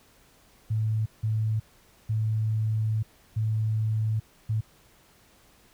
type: tone bursts at uneven times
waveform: sine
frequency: 109.4 Hz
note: A2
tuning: 9 cents flat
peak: -23 dBFS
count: 5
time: 0.7-1.06 / 1.23-1.6 / 2.09-3.03 / 3.36-4.2 / 4.49-4.61 s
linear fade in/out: 10 ms
effects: pink hiss -59 dBFS RMS until 5.73 s